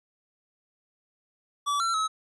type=tone with pitch steps; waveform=square; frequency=1151 / 1352 / 1287 Hz; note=D6 / E6 / E6; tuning=-35 / +43 / -42 cents; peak=-25 dBFS; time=1.66-2.08 s; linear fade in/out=20 ms; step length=140 ms; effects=resampled to 22050 Hz